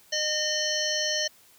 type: harmonic tone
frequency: 610 Hz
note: D#5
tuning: 34 cents flat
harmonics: 1 / 3 / 5 / 7 / 9 / 10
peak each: -32 / -32 / -32 / -32 / -32 / -32 dBFS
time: 0.12-1.28 s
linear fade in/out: 10 ms
effects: white hiss -57 dBFS RMS until 1.58 s